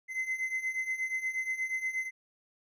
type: beating tone pair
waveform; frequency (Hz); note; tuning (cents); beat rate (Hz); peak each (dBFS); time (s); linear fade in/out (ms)
triangle; 2049 / 2057.4; C7 / C7; -37 / -30; 8.4; -35 / -31; 0.08-2.11; 50
effects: none